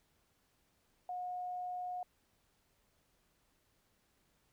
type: tone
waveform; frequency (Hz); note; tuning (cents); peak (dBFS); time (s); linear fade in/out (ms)
sine; 723; F#5; -40; -38; 1.09-2.03; 2
effects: pink hiss -75 dBFS RMS until 4.52 s